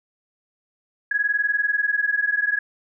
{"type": "tone pair together", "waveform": "sine", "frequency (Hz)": [1661.2, 1681.5], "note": ["G#6", "G#6"], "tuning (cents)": [0, 21], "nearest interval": "unison", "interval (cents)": 21, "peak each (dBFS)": -22, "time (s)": [1.11, 2.59], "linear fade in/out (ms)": 5, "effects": []}